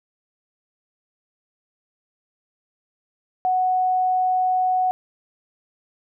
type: tone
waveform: sine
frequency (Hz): 740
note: F#5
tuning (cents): 0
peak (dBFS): -17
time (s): 3.45-4.91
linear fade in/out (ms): 0
effects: none